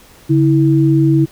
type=tone pair together; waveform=sine; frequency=141.71 / 325 Hz; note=C#3 / E4; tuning=+39 / -24 cents; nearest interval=octave + major second; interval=1437 cents; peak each=-11 dBFS; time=0.29-1.26 s; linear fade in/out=20 ms; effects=pink hiss -44 dBFS RMS until 1.31 s